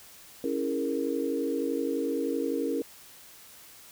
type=chord; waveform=sine; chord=A# half-diminished seventh; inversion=first; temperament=equal; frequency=277.2 / 329.6 / 415.3 / 466.2 Hz; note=C#4 / E4 / G#4 / A#4; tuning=0 / 0 / 0 / 0 cents; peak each=-31 / -33 / -35 / -31 dBFS; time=0.44-2.82 s; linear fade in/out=2 ms; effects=white hiss -51 dBFS RMS until 3.91 s